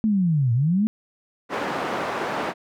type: linear two-way sweep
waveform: sine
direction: down then up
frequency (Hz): 224.3 to 112.5 to 224.3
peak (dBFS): -17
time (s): 0.04-0.87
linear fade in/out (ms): 0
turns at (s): 0.53
type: band-pass noise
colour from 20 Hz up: white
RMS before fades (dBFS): -27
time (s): 1.49-2.54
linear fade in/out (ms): 50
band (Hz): 210 to 1100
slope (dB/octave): 12
effects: none